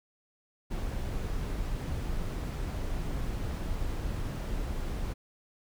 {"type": "noise", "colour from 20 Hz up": "brown", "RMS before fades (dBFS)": -33, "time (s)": [0.7, 5.14], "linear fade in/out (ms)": 20, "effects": []}